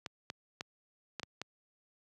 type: clicks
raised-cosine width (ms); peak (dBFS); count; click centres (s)
0.2; -21; 6; 0.062 / 0.301 / 0.609 / 1.197 / 1.232 / 1.416
effects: high-pass 100 Hz 12 dB/octave